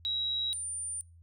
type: tone pair in turn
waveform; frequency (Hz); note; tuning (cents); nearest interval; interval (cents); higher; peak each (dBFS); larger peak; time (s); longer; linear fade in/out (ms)
sine; 3859 / 9178; B7 / D9; -41 / -41; octave + minor third; 1500; second; -29 / -34; first; 0.05-0.53 / 0.53-1.01; neither; 0
effects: noise-tail reverb RT60 0.3 s tail -23 dB re dry + added 84 Hz sine -53 dBFS peak until 1.22 s